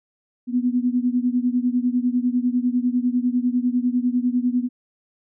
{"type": "beating tone pair", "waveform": "sine", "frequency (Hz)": [243.5, 253.5], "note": ["B3", "B3"], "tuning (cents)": [-24, 45], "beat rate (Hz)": 10, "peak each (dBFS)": [-20, -22], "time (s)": [0.47, 4.69], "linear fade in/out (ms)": 50, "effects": []}